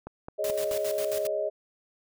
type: click train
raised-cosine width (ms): 1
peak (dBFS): -24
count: 4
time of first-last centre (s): 0.07-0.714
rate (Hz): 4.66
type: chord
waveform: sine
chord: Ab suspended fourth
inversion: none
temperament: equal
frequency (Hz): 415.3 / 554.4 / 622.3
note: Ab4 / Db5 / Eb5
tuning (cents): 0 / 0 / 0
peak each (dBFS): -33 / -33 / -28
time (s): 0.38-1.5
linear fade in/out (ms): 20
type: noise with tremolo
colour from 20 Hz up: white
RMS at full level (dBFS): -37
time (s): 0.44-1.27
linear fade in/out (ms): 2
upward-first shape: square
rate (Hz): 7.4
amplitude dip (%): 75
effects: none

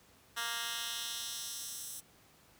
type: tone with high-pass filter sweep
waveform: 10% pulse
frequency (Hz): 233.1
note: A#3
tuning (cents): 0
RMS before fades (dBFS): -40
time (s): 0.36-2.01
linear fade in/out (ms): 20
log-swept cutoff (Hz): 1700 to 8500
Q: 1.1
effects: pink hiss -63 dBFS RMS until 2.59 s + high-pass 60 Hz 12 dB/octave

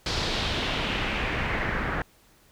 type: noise with low-pass filter sweep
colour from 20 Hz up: pink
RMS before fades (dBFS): -28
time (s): 0.06-2.02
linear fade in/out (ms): 2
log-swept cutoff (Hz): 4700 to 1600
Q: 2.3
effects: pink hiss -59 dBFS RMS until 2.51 s

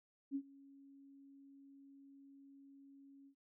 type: tone with ADSR envelope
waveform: sine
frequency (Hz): 276.3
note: C#4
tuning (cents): -6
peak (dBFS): -35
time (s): 0.31-3.35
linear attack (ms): 44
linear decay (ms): 65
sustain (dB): -23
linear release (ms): 83
effects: none

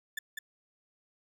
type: tone with echo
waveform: 35% pulse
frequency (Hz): 1754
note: A6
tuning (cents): -6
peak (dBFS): -31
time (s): 0.17-0.19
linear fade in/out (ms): 5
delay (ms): 200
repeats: 1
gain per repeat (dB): -3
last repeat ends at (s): 0.39
effects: none

